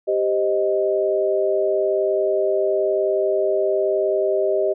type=chord; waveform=sine; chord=C minor; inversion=second; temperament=equal; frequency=392 / 523.3 / 622.3 Hz; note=G4 / C5 / Eb5; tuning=0 / 0 / 0 cents; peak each=-20 / -26 / -20 dBFS; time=0.07-4.74 s; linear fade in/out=20 ms; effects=none